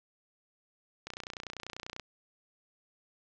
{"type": "click train", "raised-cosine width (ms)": 0.2, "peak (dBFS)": -22, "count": 29, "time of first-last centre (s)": [1.07, 1.997], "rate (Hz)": 30.2, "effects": ["low-pass 7000 Hz 12 dB/octave", "10-bit"]}